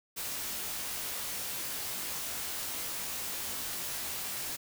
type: noise with comb filter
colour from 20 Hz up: white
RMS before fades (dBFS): -37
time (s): 0.16-4.57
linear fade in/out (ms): 20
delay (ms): 19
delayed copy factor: -0.75
effects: none